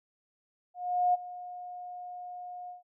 sine tone with ADSR envelope, 718 Hz, F5, 48 cents sharp, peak -21 dBFS, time 0.74-2.83 s, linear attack 400 ms, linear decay 20 ms, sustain -18 dB, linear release 140 ms, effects none

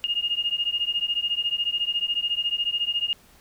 sine beating tone pair, 2837 / 2851 Hz, F7 / F7, +27 / +35 cents, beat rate 14 Hz, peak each -26 dBFS, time 0.04-3.13 s, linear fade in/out 0 ms, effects pink hiss -55 dBFS RMS until 3.4 s

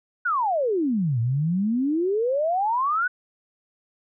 sine exponential two-way sweep, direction down then up, 1516 to 111.8 to 1516 Hz, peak -20 dBFS, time 0.25-3.08 s, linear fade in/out 10 ms, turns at 1.2 s, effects none

